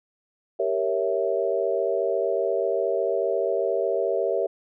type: chord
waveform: sine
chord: G diminished seventh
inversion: none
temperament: equal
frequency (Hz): 392 / 466.2 / 554.4 / 659.3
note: G4 / Bb4 / Db5 / Fb5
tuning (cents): 0 / 0 / 0 / 0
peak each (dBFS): -27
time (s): 0.59-4.47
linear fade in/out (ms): 10
effects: none